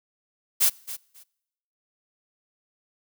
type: noise with echo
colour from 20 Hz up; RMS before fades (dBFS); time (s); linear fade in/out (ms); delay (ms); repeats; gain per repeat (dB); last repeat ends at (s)
blue; -19; 0.6-0.7; 20; 270; 2; -15; 1.24
effects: noise-tail reverb RT60 0.9 s tail -25 dB re dry